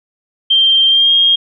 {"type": "tone with pitch glide", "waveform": "sine", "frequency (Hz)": [3159, 3238], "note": ["G7", "G#7"], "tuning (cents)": [13, -45], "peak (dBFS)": -7, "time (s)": [0.5, 1.36], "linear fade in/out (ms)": 10, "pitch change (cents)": 42, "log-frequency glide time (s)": [0.88, 1.12], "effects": []}